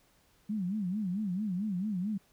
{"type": "tone with vibrato", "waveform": "sine", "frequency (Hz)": 196, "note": "G3", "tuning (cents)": 0, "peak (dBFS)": -30, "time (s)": [0.49, 2.18], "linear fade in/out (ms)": 10, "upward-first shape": "sine", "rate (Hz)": 4.5, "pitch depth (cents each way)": 190, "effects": ["pink hiss -67 dBFS RMS until 2.32 s"]}